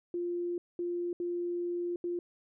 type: tone bursts at uneven times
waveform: sine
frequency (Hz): 349.2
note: F4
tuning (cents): 0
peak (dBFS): -31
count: 4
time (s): 0.14-0.58 / 0.79-1.13 / 1.2-1.96 / 2.04-2.19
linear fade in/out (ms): 2
effects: none